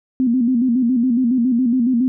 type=tone with vibrato; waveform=sine; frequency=245.8 Hz; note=B3; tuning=8 cents flat; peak=-13 dBFS; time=0.2-2.08 s; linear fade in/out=0 ms; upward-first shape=square; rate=7.2 Hz; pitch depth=90 cents each way; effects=none